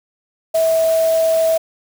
sine tone in noise, 650 Hz, E5, 24 cents flat, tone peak -12 dBFS, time 0.54-1.58 s, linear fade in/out 10 ms, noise white, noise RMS -30 dBFS, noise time 0.54-1.58 s, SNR +15 dB, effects none

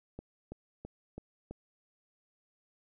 click train, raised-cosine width 2 ms, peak -29 dBFS, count 5, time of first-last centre 0.19-1.51 s, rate 3.03 Hz, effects none

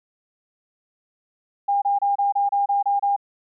sine tone bursts, 805 Hz, G5, 46 cents sharp, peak -17 dBFS, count 9, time 1.68-3.164 s, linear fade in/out 10 ms, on 140 ms, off 28 ms, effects none

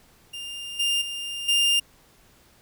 40% pulse tone with level steps, 2804 Hz, F7, 6 cents sharp, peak -32 / -20 / -29 / -17 dBFS, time 0.33-1.8 s, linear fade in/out 10 ms, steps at 0.79 / 1.01 / 1.48 s, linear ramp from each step 10 ms, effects pink hiss -57 dBFS RMS until 2.61 s

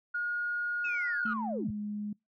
sine tone, 1435 Hz, F6, 47 cents sharp, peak -29 dBFS, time 0.14-1.34 s, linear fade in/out 10 ms
sine linear sweep, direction down, 2637 to 70.2 Hz, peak -33 dBFS, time 0.84-1.71 s, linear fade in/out 10 ms
sine tone with pitch glide, 220 to 208.3 Hz, A3 to G#3, 0 to +5 cents, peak -33 dBFS, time 1.25-2.13 s, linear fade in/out 5 ms, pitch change -95 cents, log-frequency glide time 1.45-1.79 s
effects noise-tail reverb RT60 0.2 s tail -26 dB re dry + tanh soft clip ceiling -21 dBFS

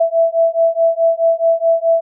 sine beating tone pair, 660 / 664.7 Hz, E5 / E5, +2 / +14 cents, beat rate 4.7 Hz, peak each -14 dBFS, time 0-2.01 s, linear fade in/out 10 ms, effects none

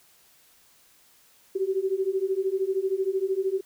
sine beating tone pair, 376 / 389 Hz, F#4 / G4, +28 / -13 cents, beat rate 13 Hz, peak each -27 / -26 dBFS, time 1.55-3.61 s, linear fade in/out 10 ms, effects white hiss -59 dBFS RMS until 3.65 s

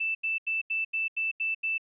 sine tone bursts, 2649 Hz, E7, 8 cents sharp, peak -26 dBFS, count 8, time 0-1.781 s, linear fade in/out 10 ms, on 150 ms, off 83 ms, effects none

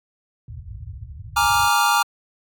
white low-pass noise, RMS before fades -33 dBFS, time 0.48-1.68 s, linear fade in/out 2 ms, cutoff 120 Hz, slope 48 dB/octave
square chord, Bb dominant seventh, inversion third, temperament equal, 830.6 / 932.3 / 1174.7 / 1396.9 Hz, Ab5 / Bb5 / D6 / F6, 0 / 0 / 0 / 0 cents, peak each -22 dBFS, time 1.36-2.03 s, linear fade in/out 10 ms
effects high-pass 60 Hz 12 dB/octave

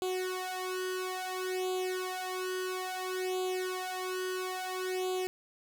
sawtooth tone with flanger, 370 Hz, F#4, in tune, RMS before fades -35 dBFS, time 0.02-5.27 s, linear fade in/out 0 ms, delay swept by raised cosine 0.27 to 2.07 ms, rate 0.59 Hz, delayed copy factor +0.9, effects none

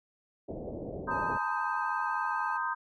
white low-pass noise, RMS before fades -39 dBFS, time 0.48-1.38 s, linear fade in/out 10 ms, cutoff 650 Hz, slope 48 dB/octave
sine chord, C minor seventh, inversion third, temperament equal with one note detuned, 932.3 / 1024.4 / 1244.5 / 1568 Hz, Bb5 / C6 / Eb6 / G6, 0 / -37 / 0 / 0 cents, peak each -35 / -35 / -35 / -35 dBFS, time 1.07-2.75 s, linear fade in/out 20 ms
triangle tone with vibrato, 860 Hz, A5, 40 cents flat, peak -35 dBFS, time 1.1-2.58 s, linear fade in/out 20 ms, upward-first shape triangle, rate 12 Hz, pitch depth 40 cents each way
effects none

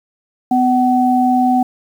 sine tone pair together, 251.6 / 754 Hz, B3 / F#5, +32 / +32 cents, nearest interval octave + perfect fifth, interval 1900 cents, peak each -13 dBFS, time 0.51-1.63 s, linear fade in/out 5 ms, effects 7-bit

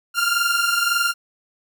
sawtooth tone pair together, 1384.2 / 1406 Hz, F6 / F6, -16 / +11 cents, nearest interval unison, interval 27 cents, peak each -17 dBFS, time 0.14-1.14 s, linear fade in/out 50 ms, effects none

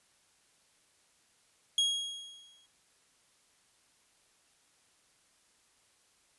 40% pulse tone with exponential decay, 3290 Hz, G#7, 17 cents flat, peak -23 dBFS, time 1.78-2.66 s, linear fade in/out 2 ms, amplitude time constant 190 ms, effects white hiss -68 dBFS RMS until 6.38 s + resampled to 24000 Hz

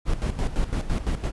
brown noise with tremolo, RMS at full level -23 dBFS, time 0.05-1.32 s, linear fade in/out 50 ms, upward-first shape square, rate 5.9 Hz, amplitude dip 70%, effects resampled to 24000 Hz

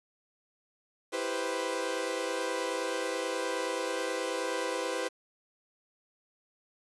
sawtooth chord, C major seventh, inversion first, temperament equal, 329.6 / 392 / 493.9 / 523.3 Hz, E4 / G4 / B4 / C5, 0 / 0 / 0 / 0 cents, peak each -35 / -34 / -31 / -32 dBFS, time 1.12-5.09 s, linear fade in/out 20 ms, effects resampled to 24000 Hz + 9-bit

